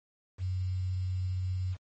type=tone with quantisation; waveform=sine; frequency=92.5 Hz; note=F#2; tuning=in tune; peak=-29 dBFS; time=0.38-1.77 s; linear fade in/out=50 ms; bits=9; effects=MP3 32 kbps